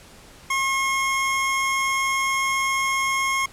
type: tone pair together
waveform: square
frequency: 1078.5 / 2157 Hz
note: C#6 / C#7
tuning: -48 / -48 cents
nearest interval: octave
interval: 1200 cents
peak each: -24 dBFS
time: 0.5-3.46 s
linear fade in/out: 5 ms
effects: pink hiss -47 dBFS RMS until 3.52 s + low-pass 11000 Hz 12 dB/octave